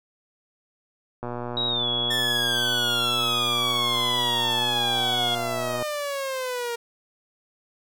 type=click train; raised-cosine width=1 ms; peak=-18 dBFS; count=557; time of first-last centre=1.23-5.825 s; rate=121 Hz
type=tone with pitch glide; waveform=sine; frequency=3815 to 3360 Hz; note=A#7 to G#7; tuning=+39 to +19 cents; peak=-23 dBFS; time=1.57-5.35 s; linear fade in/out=2 ms; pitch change=-220 cents; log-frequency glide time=1.68-1.88 s
type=exponential sweep; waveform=sawtooth; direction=down; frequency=1800 to 466.2 Hz; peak=-23 dBFS; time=2.1-6.76 s; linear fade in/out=10 ms
effects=none